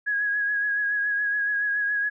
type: tone with vibrato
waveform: sine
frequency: 1661.2 Hz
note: G#6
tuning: in tune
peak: -22 dBFS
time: 0.06-2.1 s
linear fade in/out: 20 ms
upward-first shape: triangle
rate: 7.1 Hz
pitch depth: 36 cents each way
effects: none